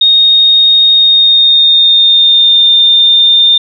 sine tone with pitch glide, 3714 to 3615 Hz, A#7 to A7, -7 to +46 cents, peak -3 dBFS, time 0.01-3.58 s, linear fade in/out 5 ms, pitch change -47 cents, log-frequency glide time 0.91-2.69 s, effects none

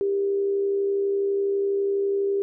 sine tone with amplitude modulation, 397.2 Hz, G4, 23 cents sharp, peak -19 dBFS, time 0.01-2.42 s, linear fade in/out 0 ms, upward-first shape sine, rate 72.1 Hz, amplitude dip 35%, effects none

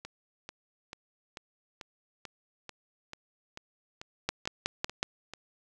two click trains, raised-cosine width 0.2 ms, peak -24 / -11 dBFS, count 13 / 5, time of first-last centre 0.05-5.336 / 4.29-5.029 s, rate 2.27 / 5.41 Hz, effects none

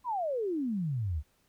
sine exponential sweep, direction down, 1044 to 68.4 Hz, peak -29 dBFS, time 0.04-1.23 s, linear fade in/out 50 ms, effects pink hiss -70 dBFS RMS until 1.48 s

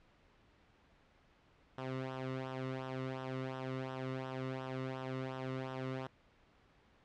sawtooth tone with flanger, 130.81 Hz, C3, in tune, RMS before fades -41 dBFS, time 1.78-6.07 s, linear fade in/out 0 ms, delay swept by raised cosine 0.44 to 1.26 ms, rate 2.8 Hz, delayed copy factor -0.7, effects pink hiss -67 dBFS RMS until 7.04 s + low-pass 3000 Hz 12 dB/octave

